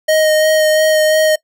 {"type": "tone with vibrato", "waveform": "square", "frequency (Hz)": 622.3, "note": "D#5", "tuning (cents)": 0, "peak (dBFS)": -10, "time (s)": [0.08, 1.36], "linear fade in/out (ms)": 10, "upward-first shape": "sine", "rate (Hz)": 2.9, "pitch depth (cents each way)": 13, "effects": ["noise-tail reverb RT60 0.1 s tail -22 dB re dry"]}